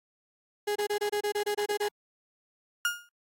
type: tone bursts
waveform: 35% pulse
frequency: 414.2 Hz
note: G#4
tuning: 5 cents flat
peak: -25 dBFS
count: 11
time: 0.67-1.887 s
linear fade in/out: 10 ms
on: 87 ms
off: 26 ms
type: tone with exponential decay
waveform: 35% pulse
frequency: 1423 Hz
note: F6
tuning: 32 cents sharp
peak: -20 dBFS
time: 2.85-3.09 s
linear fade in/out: 1 ms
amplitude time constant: 51 ms
effects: AAC 64 kbps